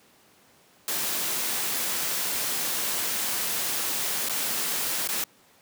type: noise with dropouts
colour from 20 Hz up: white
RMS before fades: -28 dBFS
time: 0.88-5.24 s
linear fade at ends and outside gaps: 1 ms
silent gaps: 4.287-4.295 / 5.075-5.088 s
effects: pink hiss -58 dBFS RMS until 5.61 s + high-pass 150 Hz 12 dB/octave